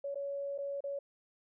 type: tone with dropouts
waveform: sine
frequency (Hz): 561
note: C#5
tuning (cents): +21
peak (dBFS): -35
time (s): 0.04-0.99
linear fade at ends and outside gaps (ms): 5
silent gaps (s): 0.145-0.155 / 0.579-0.585 / 0.806-0.839
effects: none